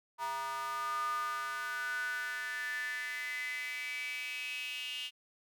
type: tone with high-pass filter sweep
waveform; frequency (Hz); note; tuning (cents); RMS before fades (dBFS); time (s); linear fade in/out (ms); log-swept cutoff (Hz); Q
square; 135.1; C#3; -44; -38; 0.18-5.11; 50; 1000 to 2900; 9.3
effects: none